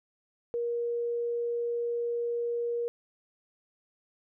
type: tone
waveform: sine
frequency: 473.2 Hz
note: A#4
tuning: 26 cents sharp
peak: -28 dBFS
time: 0.54-2.88 s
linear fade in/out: 0 ms
effects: none